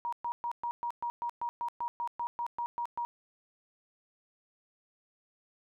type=tone bursts; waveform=sine; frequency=950 Hz; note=A#5; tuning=33 cents sharp; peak=-31 dBFS; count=16; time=0.05-3.05 s; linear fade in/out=0 ms; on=75 ms; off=120 ms; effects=none